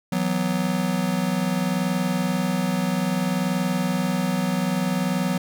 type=chord; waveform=square; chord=E suspended second; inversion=none; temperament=just; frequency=164.81 / 185.42 / 247.2 Hz; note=E3 / F#3 / B3; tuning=0 / +4 / +2 cents; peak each=-29 / -24 / -28 dBFS; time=0.12-5.38 s; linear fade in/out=5 ms; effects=none